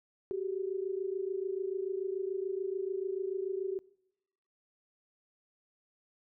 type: tone pair together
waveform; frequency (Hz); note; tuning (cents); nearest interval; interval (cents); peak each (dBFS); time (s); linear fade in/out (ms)
sine; 376.2 / 403.1; F#4 / G4; +29 / +48; minor second; 119; -34 / -37; 0.31-3.79; 0
effects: noise-tail reverb RT60 0.9 s tail -24 dB re dry